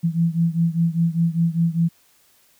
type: beating tone pair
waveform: sine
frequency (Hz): 165.4 / 170.4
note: E3 / F3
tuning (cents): +6 / -42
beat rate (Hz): 5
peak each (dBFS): -19 / -21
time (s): 0.03-1.89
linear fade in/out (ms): 20
effects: white hiss -58 dBFS RMS until 2.59 s